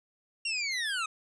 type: linear sweep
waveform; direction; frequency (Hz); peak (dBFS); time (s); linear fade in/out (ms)
25% pulse; down; 2794 to 1244.5; -26; 0.45-1.06; 5
effects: resampled to 22050 Hz + 11-bit